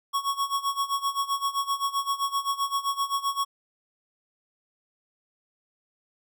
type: tone with tremolo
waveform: square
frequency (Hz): 1108.7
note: C#6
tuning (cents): 0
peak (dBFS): -23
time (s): 0.13-3.45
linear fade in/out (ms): 20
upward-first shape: sine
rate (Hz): 7.7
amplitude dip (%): 85
effects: none